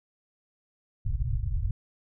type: low-pass noise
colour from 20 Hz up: pink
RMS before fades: -28 dBFS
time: 1.05-1.71 s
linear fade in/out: 5 ms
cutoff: 140 Hz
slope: 96 dB/octave
effects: none